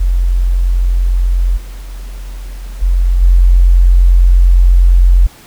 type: tone with level steps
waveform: sine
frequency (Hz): 44.35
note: F1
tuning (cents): +27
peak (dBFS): -8 / -24 / -22 / -7 / -3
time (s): 0-5.27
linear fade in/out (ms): 10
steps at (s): 1.56 / 1.9 / 2.81 / 3.21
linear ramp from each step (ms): 20
effects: pink hiss -39 dBFS RMS until 5.46 s